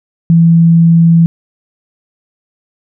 sine tone, 166.7 Hz, E3, 20 cents sharp, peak -3 dBFS, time 0.3-1.26 s, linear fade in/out 0 ms, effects none

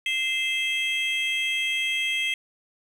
triangle tone cluster, 2079 / 2621 / 3226 Hz, C7 / E7 / G7, -12 / -11 / +49 cents, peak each -26 dBFS, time 0.06-2.34 s, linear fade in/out 2 ms, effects tanh soft clip ceiling -12 dBFS

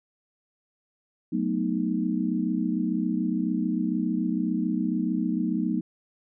sine chord, B dominant seventh, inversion second, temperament equal, 185 / 220 / 246.9 / 311.1 Hz, F#3 / A3 / B3 / D#4, 0 / 0 / 0 / 0 cents, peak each -29 dBFS, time 1.32-5.81 s, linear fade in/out 10 ms, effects none

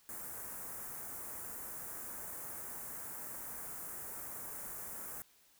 white band-stop noise, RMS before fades -45 dBFS, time 0.09-5.22 s, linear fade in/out 0 ms, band 1700 to 7800 Hz, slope 24 dB/octave, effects white hiss -67 dBFS RMS until 5.59 s

